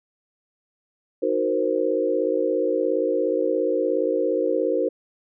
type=chord; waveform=sine; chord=C half-diminished seventh; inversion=first; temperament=equal; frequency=311.1 / 370 / 466.2 / 523.3 Hz; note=Eb4 / Gb4 / Bb4 / C5; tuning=0 / 0 / 0 / 0 cents; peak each=-27 / -26 / -24 / -24 dBFS; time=1.22-4.89 s; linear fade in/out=10 ms; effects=none